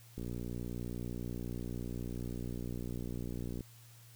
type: click train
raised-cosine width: 3 ms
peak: -28 dBFS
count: 207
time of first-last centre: 0.18-3.608 s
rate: 60.1 Hz
effects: added 116 Hz sine -56 dBFS peak until 4.15 s + white hiss -61 dBFS RMS until 4.15 s